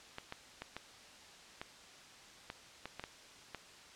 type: clicks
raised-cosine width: 0.3 ms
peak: -26 dBFS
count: 10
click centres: 0.184 / 0.324 / 0.62 / 0.766 / 1.615 / 2.501 / 2.856 / 2.996 / 3.039 / 3.547 s
effects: white hiss -56 dBFS RMS until 3.95 s + low-pass 6000 Hz 12 dB/octave